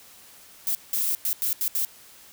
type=noise bursts at uneven times; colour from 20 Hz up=violet; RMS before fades=-25 dBFS; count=6; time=0.67-0.75 / 0.93-1.15 / 1.25-1.33 / 1.42-1.53 / 1.61-1.68 / 1.75-1.85 s; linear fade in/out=0 ms; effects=white hiss -50 dBFS RMS until 2.32 s